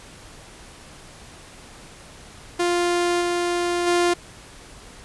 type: tone with level steps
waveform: sawtooth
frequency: 349.7 Hz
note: F4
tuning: 2 cents sharp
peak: -15 / -17 / -13 dBFS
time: 2.59-4.14 s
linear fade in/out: 10 ms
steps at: 3.2 / 3.86 s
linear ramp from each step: 20 ms
effects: pink hiss -44 dBFS RMS until 5.04 s + resampled to 24000 Hz